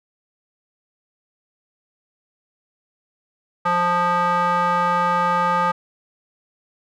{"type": "tone with band-pass filter", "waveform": "square", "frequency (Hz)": 175.8, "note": "F3", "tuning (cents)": 12, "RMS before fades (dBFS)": -19, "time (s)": [3.65, 5.72], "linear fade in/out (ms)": 10, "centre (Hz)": 1100, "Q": 4.5, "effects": []}